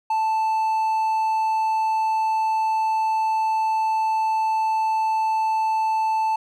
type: tone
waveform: triangle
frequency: 880 Hz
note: A5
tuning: in tune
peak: -17 dBFS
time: 0.1-6.36 s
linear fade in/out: 5 ms
effects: none